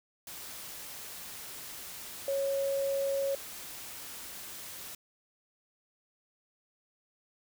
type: tone in noise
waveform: sine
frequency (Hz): 551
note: C#5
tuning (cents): -11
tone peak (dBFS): -28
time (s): 2.28-3.35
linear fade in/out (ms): 2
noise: white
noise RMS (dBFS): -44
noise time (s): 0.27-4.95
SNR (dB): +13
effects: none